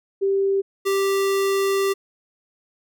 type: tone pair in turn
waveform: sine / square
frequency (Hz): 392 / 392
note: G4 / G4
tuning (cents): 0 / 0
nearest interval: unison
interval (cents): 0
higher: neither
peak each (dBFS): -17 / -19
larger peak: first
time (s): 0.21-0.62 / 0.85-1.94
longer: second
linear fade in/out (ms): 20
effects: none

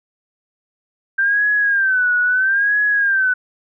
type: tone with vibrato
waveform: sine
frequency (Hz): 1568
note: G6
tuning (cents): 0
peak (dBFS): -13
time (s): 1.18-3.34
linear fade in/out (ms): 10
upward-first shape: sine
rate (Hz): 0.76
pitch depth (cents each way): 120
effects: none

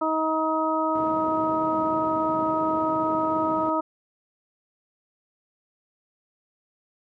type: harmonic tone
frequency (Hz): 316.4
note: D#4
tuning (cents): +29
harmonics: 1 / 2 / 3 / 4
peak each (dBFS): -27 / -27 / -27 / -27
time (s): 0.01-3.81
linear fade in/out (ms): 10
type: band-pass noise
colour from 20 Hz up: white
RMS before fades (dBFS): -38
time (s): 0.95-3.7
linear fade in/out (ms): 2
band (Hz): 110 to 380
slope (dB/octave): 12
effects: none

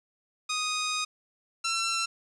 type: tone pair in turn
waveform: 10% pulse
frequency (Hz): 1244.5 / 1348.9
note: D#6 / E6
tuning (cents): 0 / +39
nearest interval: minor second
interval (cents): 139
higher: second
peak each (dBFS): -19 / -18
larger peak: second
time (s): 0.49-1.05 / 1.64-2.06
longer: first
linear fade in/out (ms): 10
effects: low-pass 8000 Hz 12 dB/octave + 10-bit

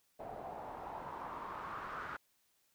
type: noise with low-pass filter sweep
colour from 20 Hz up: white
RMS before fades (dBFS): -45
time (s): 0.19-2.17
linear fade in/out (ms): 10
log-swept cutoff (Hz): 680 to 1400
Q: 3.7
effects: white hiss -75 dBFS RMS until 2.74 s

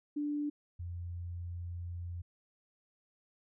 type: tone pair in turn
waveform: sine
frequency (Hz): 293.7 / 87.07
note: D4 / F2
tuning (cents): 0 / -5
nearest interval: octave + major sixth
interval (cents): 2105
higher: first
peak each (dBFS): -32 / -38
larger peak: first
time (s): 0.16-0.5 / 0.79-2.22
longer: second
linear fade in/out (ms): 10
effects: none

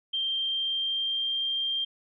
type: tone with pitch glide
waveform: sine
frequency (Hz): 3163 to 3183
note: G7 to G7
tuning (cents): +15 to +26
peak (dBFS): -26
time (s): 0.13-1.85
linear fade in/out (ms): 10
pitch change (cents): +11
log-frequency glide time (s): 0.29-1.4
effects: none

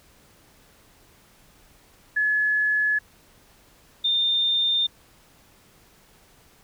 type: tone pair in turn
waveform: sine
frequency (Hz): 1706 / 3615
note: G#6 / A7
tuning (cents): +46 / +46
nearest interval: octave + minor second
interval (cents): 1300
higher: second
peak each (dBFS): -19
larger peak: neither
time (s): 2.16-2.99 / 4.04-4.87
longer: neither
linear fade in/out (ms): 10
effects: pink hiss -56 dBFS RMS until 6.63 s

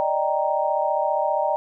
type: chord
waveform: sine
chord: Eb major seventh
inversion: third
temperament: equal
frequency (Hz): 587.3 / 622.3 / 784 / 932.3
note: D5 / Eb5 / G5 / Bb5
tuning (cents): 0 / 0 / 0 / 0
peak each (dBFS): -25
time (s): 0-1.56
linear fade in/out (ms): 0
effects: none

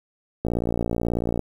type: click train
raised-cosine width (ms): 2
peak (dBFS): -11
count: 56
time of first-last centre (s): 0.45-1.393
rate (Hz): 58.3
effects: 8-bit

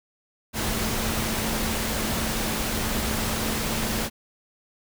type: tone in noise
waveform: sine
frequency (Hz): 220.5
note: A3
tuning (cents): +4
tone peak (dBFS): -32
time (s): 0.53-4.1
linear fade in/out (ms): 50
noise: pink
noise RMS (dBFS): -27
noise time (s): 0.53-4.1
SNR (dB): -8
effects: none

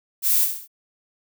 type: noise with echo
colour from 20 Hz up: violet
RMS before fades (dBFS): -19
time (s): 0.22-0.48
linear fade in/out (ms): 50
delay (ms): 66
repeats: 3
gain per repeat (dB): -7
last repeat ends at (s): 0.678
effects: none

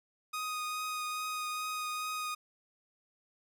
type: tone with vibrato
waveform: sawtooth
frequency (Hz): 1244.5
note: D#6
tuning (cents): 0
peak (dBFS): -31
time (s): 0.33-2.35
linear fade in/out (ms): 10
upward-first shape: triangle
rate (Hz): 2.4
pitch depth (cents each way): 13
effects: none

